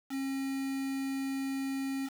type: tone with quantisation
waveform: triangle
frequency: 270 Hz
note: C#4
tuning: 45 cents flat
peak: -30 dBFS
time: 0.09-2.1 s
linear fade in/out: 50 ms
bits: 7
effects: none